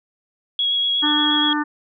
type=tone with vibrato; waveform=sine; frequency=3322 Hz; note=G#7; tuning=in tune; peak=-17 dBFS; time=0.59-1.53 s; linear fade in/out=2 ms; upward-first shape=sine; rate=8.4 Hz; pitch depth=13 cents each way
type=harmonic tone; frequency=298.2 Hz; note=D4; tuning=27 cents sharp; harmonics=1 / 3 / 4 / 5 / 6; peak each=-21 / -26 / -27 / -28 / -29 dBFS; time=1.02-1.64 s; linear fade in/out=20 ms
effects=none